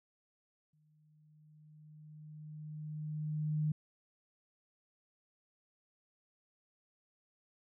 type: tone with exponential growth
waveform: sine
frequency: 152.7 Hz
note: D#3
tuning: 32 cents flat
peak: -29 dBFS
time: 0.73-3.72 s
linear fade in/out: 5 ms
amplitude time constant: 650 ms
effects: none